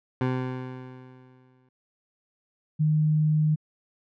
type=tone with exponential decay; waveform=20% pulse; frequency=128.2 Hz; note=C3; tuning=35 cents flat; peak=-17 dBFS; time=0.21-1.69 s; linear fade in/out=2 ms; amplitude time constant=320 ms
type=tone; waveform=sine; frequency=153.7 Hz; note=D#3; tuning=21 cents flat; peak=-19 dBFS; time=2.79-3.56 s; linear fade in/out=20 ms
effects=low-pass 2000 Hz 12 dB/octave